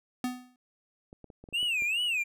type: tone with exponential decay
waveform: square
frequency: 250 Hz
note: B3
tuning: 21 cents sharp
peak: -27 dBFS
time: 0.24-0.56 s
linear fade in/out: 2 ms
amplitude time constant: 69 ms
type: clicks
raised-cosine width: 2 ms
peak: -34 dBFS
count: 8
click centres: 1.129 / 1.243 / 1.302 / 1.44 / 1.488 / 1.527 / 1.629 / 1.822 s
type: tone with vibrato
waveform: triangle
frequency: 2651 Hz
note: E7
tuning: 9 cents sharp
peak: -25 dBFS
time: 1.53-2.24 s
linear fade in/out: 20 ms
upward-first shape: sine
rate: 2.5 Hz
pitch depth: 190 cents each way
effects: none